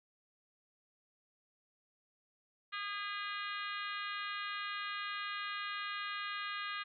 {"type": "harmonic tone with a mistuned harmonic", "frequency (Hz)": 408.8, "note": "G#4", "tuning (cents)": -27, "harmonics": [3, 4, 5, 6, 7, 8, 9, 10], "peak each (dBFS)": [-42, -44, -46, -48, -49, -50, -51, -52], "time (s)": [2.72, 6.84], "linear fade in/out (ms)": 20, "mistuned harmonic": 5, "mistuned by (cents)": -25, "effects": []}